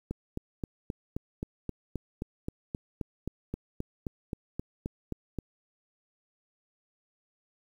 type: click train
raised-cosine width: 3 ms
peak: -20 dBFS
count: 21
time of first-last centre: 0.11-5.387 s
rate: 3.79 Hz
effects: 9-bit